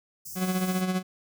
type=band-stop noise; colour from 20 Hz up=white; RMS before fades=-40 dBFS; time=0.25-0.82 s; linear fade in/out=10 ms; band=200 to 4900 Hz; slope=96 dB/octave
type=tone with tremolo; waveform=40% pulse; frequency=185 Hz; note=F#3; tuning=in tune; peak=-22 dBFS; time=0.35-1.03 s; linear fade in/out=50 ms; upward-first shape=sine; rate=15 Hz; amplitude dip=55%
effects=none